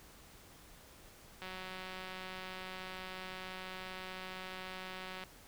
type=click train; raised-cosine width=0.3 ms; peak=-29 dBFS; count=711; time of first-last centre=1.42-5.237 s; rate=186 Hz; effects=pink hiss -58 dBFS RMS until 5.47 s